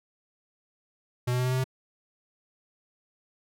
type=tone with pitch steps; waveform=square; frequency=123.47 / 124.83 / 126.21 / 127.6 / 129.01 / 130.43 Hz; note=B2 / B2 / B2 / C3 / C3 / C3; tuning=0 / +19 / +38 / -43 / -24 / -5 cents; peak=-25 dBFS; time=1.27-1.642 s; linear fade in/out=10 ms; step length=62 ms; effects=none